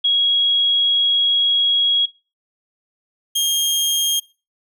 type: tone pair in turn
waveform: sine / sawtooth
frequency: 3311 / 3228 Hz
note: G#7 / G#7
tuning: -6 / -50 cents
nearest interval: unison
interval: 44 cents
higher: first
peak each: -13 dBFS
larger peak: neither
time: 0.04-2.06 / 3.35-4.2 s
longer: first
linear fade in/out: 10 ms
effects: noise-tail reverb RT60 0.3 s tail -21 dB re dry